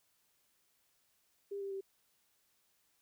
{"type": "tone with pitch steps", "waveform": "sine", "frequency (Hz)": [400.3, 394.3, 388.5], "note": ["G4", "G4", "G4"], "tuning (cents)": [36, 10, -16], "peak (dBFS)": -38, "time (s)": [1.51, 1.81], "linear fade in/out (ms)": 10, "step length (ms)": 100, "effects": ["white hiss -75 dBFS RMS until 3.01 s"]}